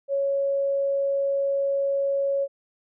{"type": "tone", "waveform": "sine", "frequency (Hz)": 554.4, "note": "C#5", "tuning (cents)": 0, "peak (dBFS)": -21, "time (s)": [0.08, 2.48], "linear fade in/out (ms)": 50, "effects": []}